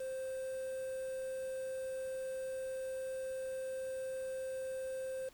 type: tone with quantisation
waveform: triangle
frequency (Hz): 523.3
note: C5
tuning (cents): 0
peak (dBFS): -36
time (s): 0-5.29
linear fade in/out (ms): 5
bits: 9
effects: pink hiss -63 dBFS RMS until 5.33 s